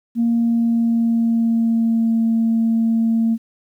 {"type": "tone with pitch glide", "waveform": "sine", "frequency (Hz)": [233.1, 227], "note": ["A#3", "A#3"], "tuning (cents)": [0, -46], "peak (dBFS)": -13, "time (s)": [0.15, 3.38], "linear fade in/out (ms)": 50, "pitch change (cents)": -46, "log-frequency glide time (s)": [0.3, 2.19], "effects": ["tanh soft clip ceiling -10 dBFS", "9-bit"]}